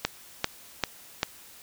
click train, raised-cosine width 0.2 ms, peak -6 dBFS, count 4, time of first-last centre 0.05-1.231 s, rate 2.54 Hz, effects white hiss -50 dBFS RMS until 1.62 s

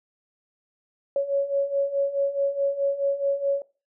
sine beating tone pair, 554.4 / 559.1 Hz, C#5 / C#5, 0 / +15 cents, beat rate 4.7 Hz, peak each -27 / -23 dBFS, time 1.16-3.62 s, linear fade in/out 2 ms, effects noise-tail reverb RT60 0.3 s tail -18 dB re dry

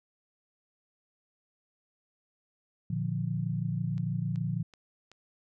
sine chord, Bb major, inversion none, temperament equal with one note detuned, 116.54 / 148.28 / 174.61 Hz, Bb2 / D3 / F3, 0 / +17 / 0 cents, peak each -33 dBFS, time 2.9-4.63 s, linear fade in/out 5 ms
click train, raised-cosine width 0.2 ms, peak -35 dBFS, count 4, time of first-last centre 3.98-5.116 s, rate 2.64 Hz
effects none

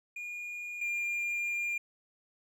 triangle tone pair in turn, 2431 / 2402 Hz, D#7 / D7, -41 / +38 cents, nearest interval unison, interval 21 cents, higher first, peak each -36 / -29 dBFS, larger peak second, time 0.16-0.81 / 0.81-1.78 s, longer second, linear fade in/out 5 ms, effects none

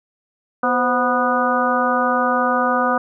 harmonic tone with a mistuned harmonic, 246 Hz, B3, 7 cents flat, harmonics 1 / 2 / 3 / 4 / 5 / 6, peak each -23 / -22 / -22 / -24 / -20 / -24 dBFS, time 0.63-2.98 s, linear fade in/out 5 ms, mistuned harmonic 2, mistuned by +79 cents, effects none

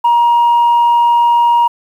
sine tone, 947 Hz, A#5, 27 cents sharp, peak -5 dBFS, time 0.04-1.68 s, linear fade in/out 10 ms, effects tanh soft clip ceiling -5 dBFS + 7-bit

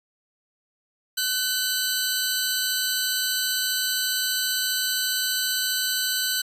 15% pulse tone pair together, 1512 / 4037 Hz, F#6 / B7, +37 / +37 cents, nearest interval octave + perfect fourth, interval 1700 cents, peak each -19 dBFS, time 1.17-6.42 s, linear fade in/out 10 ms, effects resampled to 32000 Hz

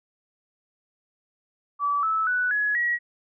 sine tone with pitch steps, 1151 / 1307 / 1484.1 / 1685.2 / 1913.5 Hz, D6 / E6 / F#6 / G#6 / A#6, -35 / -15 / +5 / +25 / +45 cents, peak -21 dBFS, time 1.79-2.99 s, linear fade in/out 50 ms, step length 240 ms, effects none

